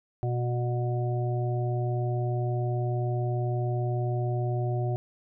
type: harmonic tone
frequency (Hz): 121.9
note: B2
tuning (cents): -22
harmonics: 1 / 3 / 5 / 6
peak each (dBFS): -26 / -34 / -38 / -37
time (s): 0.23-4.96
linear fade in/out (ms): 0
effects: none